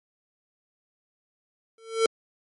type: tone with exponential growth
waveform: square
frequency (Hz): 450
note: A4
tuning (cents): +39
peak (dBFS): -16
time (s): 1.78-2.06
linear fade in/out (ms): 2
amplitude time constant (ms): 60
effects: MP3 48 kbps